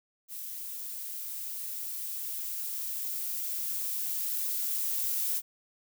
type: noise with level ramp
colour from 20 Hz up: violet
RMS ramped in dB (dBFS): -40 to -30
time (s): 0.28-5.42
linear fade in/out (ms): 50
effects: none